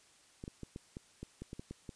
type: clicks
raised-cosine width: 3 ms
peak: -30 dBFS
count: 11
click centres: 0.439 / 0.479 / 0.633 / 0.761 / 0.969 / 1.23 / 1.42 / 1.531 / 1.595 / 1.71 / 1.892 s
effects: white hiss -64 dBFS RMS until 1.95 s + resampled to 22050 Hz